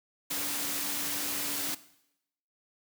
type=tone in noise; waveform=sine; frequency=287.6 Hz; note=D4; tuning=36 cents flat; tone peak=-44 dBFS; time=0.3-1.75 s; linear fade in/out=10 ms; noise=white; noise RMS=-33 dBFS; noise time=0.3-1.75 s; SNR=-14 dB; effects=noise-tail reverb RT60 0.8 s tail -17 dB re dry + high-pass 100 Hz 12 dB/octave